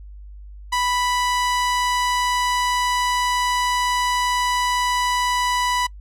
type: tone with low-pass filter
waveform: sawtooth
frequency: 987.8 Hz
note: B5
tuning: in tune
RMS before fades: -21 dBFS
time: 0.72-5.87 s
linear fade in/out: 10 ms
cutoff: 9800 Hz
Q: 0.74
effects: noise-tail reverb RT60 0.1 s tail -26 dB re dry + added 50 Hz sine -36 dBFS peak until 6 s